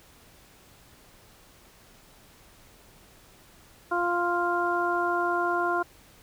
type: harmonic tone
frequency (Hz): 349.2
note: F4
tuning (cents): 0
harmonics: 1 / 2 / 3 / 4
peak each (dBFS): -29 / -29 / -29 / -29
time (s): 3.91-5.83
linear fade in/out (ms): 10
effects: pink hiss -55 dBFS RMS until 6.22 s